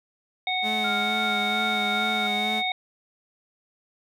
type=harmonic tone; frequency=740 Hz; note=F#5; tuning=in tune; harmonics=1 / 3 / 5; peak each=-28 / -28 / -28 dBFS; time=0.47-2.72 s; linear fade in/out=2 ms
type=tone with vibrato; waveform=sawtooth; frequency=211.7 Hz; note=G#3; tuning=33 cents sharp; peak=-26 dBFS; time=0.62-2.63 s; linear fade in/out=50 ms; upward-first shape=sine; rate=2.2 Hz; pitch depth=32 cents each way
type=tone with tremolo; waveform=sine; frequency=1396.9 Hz; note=F6; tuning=in tune; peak=-28 dBFS; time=0.84-2.27 s; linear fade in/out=5 ms; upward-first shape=sine; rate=2.8 Hz; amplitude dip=40%
effects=none